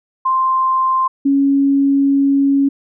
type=tone pair in turn; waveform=sine; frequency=1046.5 / 277.2 Hz; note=C6 / C#4; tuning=0 / 0 cents; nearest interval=octave + major seventh; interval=2300 cents; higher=first; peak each=-12 / -10 dBFS; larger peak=second; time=0.25-1.08 / 1.25-2.69 s; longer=second; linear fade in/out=10 ms; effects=none